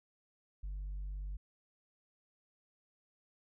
sine tone, 48.62 Hz, G1, 13 cents flat, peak -36 dBFS, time 0.63-1.37 s, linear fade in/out 10 ms, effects tanh soft clip ceiling -37 dBFS

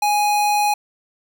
square tone, 830.6 Hz, G#5, in tune, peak -16 dBFS, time 0.02-0.74 s, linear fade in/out 5 ms, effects none

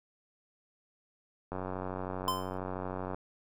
click train, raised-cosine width 1 ms, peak -23 dBFS, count 152, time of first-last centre 1.52-3.145 s, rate 92.9 Hz
square tone with exponential decay, 1031 Hz, C6, 26 cents flat, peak -26 dBFS, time 2.28-2.58 s, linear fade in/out 0 ms, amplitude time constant 64 ms
effects none

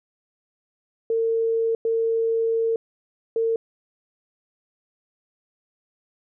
sine tone bursts at uneven times, 454.1 Hz, A#4, 45 cents flat, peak -19 dBFS, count 3, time 1.1-1.75 / 1.85-2.76 / 3.36-3.56 s, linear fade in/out 2 ms, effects none

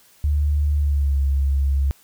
sine tone with pitch glide, 73.42 to 68.9 Hz, D2 to C#2, 0 to -10 cents, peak -16 dBFS, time 0.24-1.91 s, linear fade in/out 0 ms, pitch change -110 cents, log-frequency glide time 0.76-1.19 s, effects white hiss -54 dBFS RMS until 2.03 s

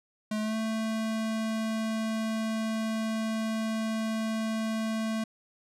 square tone with pitch glide, 214.5 to 221.2 Hz, A3 to A3, -44 to +9 cents, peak -29 dBFS, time 0.31-5.24 s, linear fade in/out 5 ms, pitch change +53 cents, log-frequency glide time 0.41-0.56 s, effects low-pass 10000 Hz 12 dB/octave

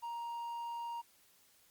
triangle tone, 938 Hz, A#5, 11 cents sharp, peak -37 dBFS, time 0.02-1.02 s, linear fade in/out 20 ms, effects white hiss -67 dBFS RMS until 1.7 s + Opus 48 kbps

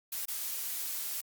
blue noise with dropouts, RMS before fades -36 dBFS, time 0.12-1.21 s, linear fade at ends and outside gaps 5 ms, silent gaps 0.255-0.281 s, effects Opus 48 kbps

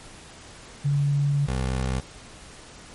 sine / 20% pulse tone pair in turn, 142.7 / 64.53 Hz, D3 / C2, -49 / -23 cents, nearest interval octave + major second, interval 1374 cents, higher first, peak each -19 dBFS, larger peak neither, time 0.84-1.47 / 1.47-2.01 s, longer first, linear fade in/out 20 ms, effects pink hiss -45 dBFS RMS until 2.94 s + MP3 48 kbps

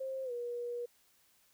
sine tone with pitch glide, 530 to 480.4 Hz, C5 to B4, +22 to -48 cents, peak -36 dBFS, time 0-0.86 s, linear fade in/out 10 ms, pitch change -170 cents, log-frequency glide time 0.24-0.32 s, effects white hiss -69 dBFS RMS until 1.53 s

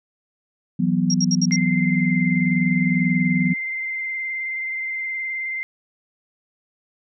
sine chord, E suspended second, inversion none, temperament equal, 164.81 / 185 / 246.9 Hz, E3 / F#3 / B3, 0 / 0 / 0 cents, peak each -22 / -20 / -22 dBFS, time 0.79-3.54 s, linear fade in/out 10 ms
sine tone bursts, 5610 Hz, F8, 7 cents sharp, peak -20 dBFS, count 5, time 1.1-1.56 s, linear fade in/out 2 ms, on 40 ms, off 65 ms
sine tone with vibrato, 2085 Hz, C7, 7 cents flat, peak -24 dBFS, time 1.51-5.63 s, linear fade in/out 0 ms, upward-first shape sine, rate 19 Hz, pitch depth 18 cents each way
effects none

